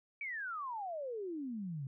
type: exponential sweep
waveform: sine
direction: down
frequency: 2334 to 129.3 Hz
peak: -38 dBFS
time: 0.21-1.87 s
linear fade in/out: 2 ms
effects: none